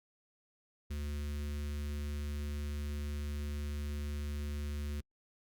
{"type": "tone with notch filter", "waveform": "square", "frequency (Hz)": 73, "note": "D2", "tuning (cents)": -10, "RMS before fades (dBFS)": -38, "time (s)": [0.9, 5.01], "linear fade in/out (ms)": 10, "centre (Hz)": 750, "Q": 0.59, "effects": ["Opus 48 kbps"]}